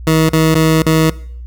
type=tone with dropouts; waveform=20% pulse; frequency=159.3 Hz; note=D#3; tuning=41 cents sharp; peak=-4 dBFS; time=0.07-1.1 s; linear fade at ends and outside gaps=2 ms; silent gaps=0.291-0.333 / 0.543-0.553 / 0.821-0.864 s; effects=noise-tail reverb RT60 0.6 s tail -20 dB re dry + added 60 Hz sine -26 dBFS peak until 1.46 s